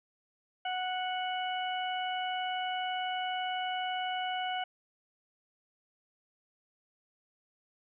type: harmonic tone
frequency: 738 Hz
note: F#5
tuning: 5 cents flat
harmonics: 1 / 2 / 3 / 4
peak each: -33 / -40 / -43 / -39 dBFS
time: 0.65-4.64 s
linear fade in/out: 5 ms
effects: none